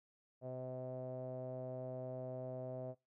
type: tone with low-pass filter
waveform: sawtooth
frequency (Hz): 128.1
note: C3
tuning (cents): -36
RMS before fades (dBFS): -45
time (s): 0.41-2.95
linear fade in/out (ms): 50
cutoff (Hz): 610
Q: 8.8
effects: noise-tail reverb RT60 0.2 s tail -18 dB re dry